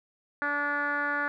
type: tone with low-pass filter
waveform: 10% pulse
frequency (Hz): 289.4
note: D4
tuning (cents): -25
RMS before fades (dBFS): -29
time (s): 0.42-1.28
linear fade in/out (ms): 0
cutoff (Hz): 1600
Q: 6.7
effects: none